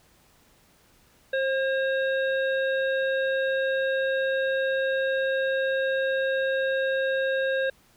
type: harmonic tone with a mistuned harmonic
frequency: 538 Hz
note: C5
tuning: 48 cents sharp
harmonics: 1 / 3 / 5 / 7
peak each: -24 / -28 / -42 / -39 dBFS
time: 1.33-7.7 s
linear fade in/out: 5 ms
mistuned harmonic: 1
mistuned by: -19 cents
effects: pink hiss -60 dBFS RMS until 7.96 s